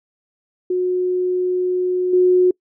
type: tone with level steps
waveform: sine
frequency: 364 Hz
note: F#4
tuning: 28 cents flat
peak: -16 / -10 dBFS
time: 0.7-2.51 s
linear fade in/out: 5 ms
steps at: 2.13 s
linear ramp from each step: 5 ms
effects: noise-tail reverb RT60 0.1 s tail -26 dB re dry